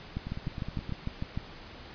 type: two click trains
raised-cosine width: 5 ms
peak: -20 / -24 dBFS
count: 9 / 7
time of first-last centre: 0.17-1.375 / 0.27-0.894 s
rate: 6.64 / 9.62 Hz
effects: pink hiss -47 dBFS RMS until 1.94 s + resampled to 11025 Hz